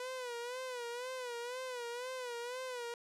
sawtooth tone with vibrato, 493.9 Hz, B4, in tune, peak -36 dBFS, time 0-2.94 s, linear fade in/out 2 ms, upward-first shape sine, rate 2 Hz, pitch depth 83 cents each way, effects low-pass 10000 Hz 12 dB/octave

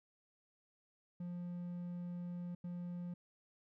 triangle tone bursts at uneven times, 175.8 Hz, F3, 12 cents sharp, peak -39 dBFS, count 2, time 1.2-2.55 / 2.64-3.14 s, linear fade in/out 5 ms, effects none

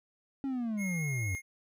triangle linear sweep, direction down, 277.2 to 87.31 Hz, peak -29 dBFS, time 0.44-1.35 s, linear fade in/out 0 ms
square tone with vibrato, 2150 Hz, C7, 47 cents sharp, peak -37 dBFS, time 0.77-1.42 s, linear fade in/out 50 ms, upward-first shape triangle, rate 4.5 Hz, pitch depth 12 cents each way
effects none

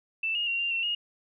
sine tone with pitch steps, 2656 / 2854 / 2753 / 2785 / 2714 / 2861 Hz, E7 / F7 / F7 / F7 / E7 / F7, +12 / +37 / -25 / -5 / +50 / +41 cents, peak -26 dBFS, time 0.23-0.95 s, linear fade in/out 5 ms, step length 120 ms, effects none

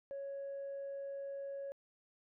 sine tone, 554.4 Hz, C#5, in tune, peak -39 dBFS, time 0.11-1.72 s, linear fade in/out 0 ms, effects tanh soft clip ceiling -38 dBFS

